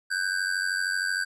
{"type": "ring-modulated tone", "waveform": "square", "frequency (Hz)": 1556, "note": "G6", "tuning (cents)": -13, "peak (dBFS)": -23, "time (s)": [0.1, 1.25], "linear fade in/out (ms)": 20, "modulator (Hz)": 46.5, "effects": ["resampled to 24000 Hz"]}